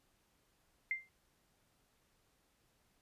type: tone with exponential decay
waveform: sine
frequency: 2093 Hz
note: C7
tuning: in tune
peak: -30 dBFS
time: 0.91-1.09 s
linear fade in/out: 1 ms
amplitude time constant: 37 ms
effects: pink hiss -75 dBFS RMS until 3.01 s + resampled to 32000 Hz